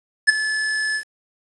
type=tone with ADSR envelope; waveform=square; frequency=1729 Hz; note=A6; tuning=31 cents flat; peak=-7 dBFS; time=0.27-1.04 s; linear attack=22 ms; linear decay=14 ms; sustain=-14 dB; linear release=84 ms; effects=resampled to 22050 Hz + 7-bit